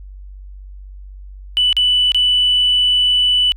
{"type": "tone with dropouts", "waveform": "sine", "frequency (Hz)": 2978, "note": "F#7", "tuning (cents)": 11, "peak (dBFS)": -10, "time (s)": [1.57, 3.52], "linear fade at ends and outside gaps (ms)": 0, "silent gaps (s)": [[1.728, 1.767], [2.119, 2.146]], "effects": ["tanh soft clip ceiling -6 dBFS", "added 48 Hz sine -32 dBFS peak until 3.56 s"]}